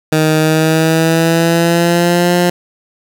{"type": "tone with pitch glide", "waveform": "15% pulse", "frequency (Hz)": [156.2, 176.34], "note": ["D#3", "F3"], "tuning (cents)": [7, 17], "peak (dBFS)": -3, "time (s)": [0.12, 2.5], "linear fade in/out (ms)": 5, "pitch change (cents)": 210, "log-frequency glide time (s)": [0.39, 2.35], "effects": []}